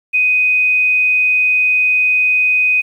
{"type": "tone", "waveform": "sine", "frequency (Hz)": 2500, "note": "D#7", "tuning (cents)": 8, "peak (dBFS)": -10, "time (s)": [0.13, 2.82], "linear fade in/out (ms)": 20, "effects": ["8-bit"]}